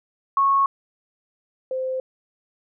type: tone pair in turn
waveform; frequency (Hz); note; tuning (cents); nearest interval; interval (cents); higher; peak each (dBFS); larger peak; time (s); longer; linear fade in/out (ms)
sine; 1100 / 519.1; C#6 / C5; -14 / -14; octave + minor second; 1300; first; -15 / -23; first; 0.37-0.66 / 1.71-2; neither; 2
effects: none